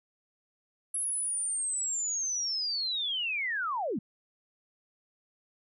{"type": "linear sweep", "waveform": "sine", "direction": "down", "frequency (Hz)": [10890, 169.8], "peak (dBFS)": -29, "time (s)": [0.94, 3.99], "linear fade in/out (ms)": 5, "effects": []}